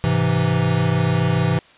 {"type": "chord", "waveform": "square", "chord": "Ab augmented", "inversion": "none", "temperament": "equal", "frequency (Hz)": [103.83, 130.81, 164.81], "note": ["Ab2", "C3", "E3"], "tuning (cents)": [0, 0, 0], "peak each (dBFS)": [-23, -21, -20], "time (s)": [0.04, 1.59], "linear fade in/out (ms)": 0, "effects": ["white hiss -49 dBFS RMS until 1.77 s", "resampled to 8000 Hz"]}